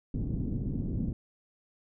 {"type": "low-pass noise", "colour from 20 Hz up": "white", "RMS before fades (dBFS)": -32, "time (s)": [0.14, 1.13], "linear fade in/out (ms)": 2, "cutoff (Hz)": 250, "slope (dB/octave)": 24, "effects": []}